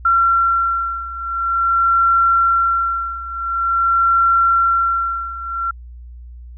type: beating tone pair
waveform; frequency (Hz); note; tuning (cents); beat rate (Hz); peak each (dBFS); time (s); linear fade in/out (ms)
sine; 1363 / 1363.47; F6 / F6; -43 / -42; 0.47; -15 / -18; 0.05-5.71; 5
effects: added 60 Hz sine -33 dBFS peak until 6.57 s